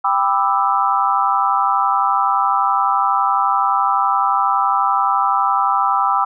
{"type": "chord", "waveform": "sine", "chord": "E minor seventh", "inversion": "first", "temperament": "just", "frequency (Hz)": [791.1, 988.9, 1186.7, 1318.5], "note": ["G5", "B5", "D6", "E6"], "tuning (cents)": [16, 2, 18, 0], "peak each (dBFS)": -19, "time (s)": [0.04, 6.25], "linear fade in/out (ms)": 10, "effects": []}